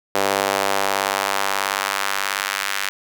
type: tone with high-pass filter sweep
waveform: sawtooth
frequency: 98.5 Hz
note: G2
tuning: 9 cents sharp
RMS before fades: -22 dBFS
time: 0.15-2.89 s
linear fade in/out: 0 ms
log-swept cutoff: 530 to 1700 Hz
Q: 1.2
effects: none